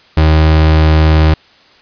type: tone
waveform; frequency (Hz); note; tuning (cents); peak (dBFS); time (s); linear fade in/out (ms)
35% pulse; 78.3; D#2; +11; -4; 0.17-1.34; 5
effects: white hiss -45 dBFS RMS until 1.81 s + resampled to 11025 Hz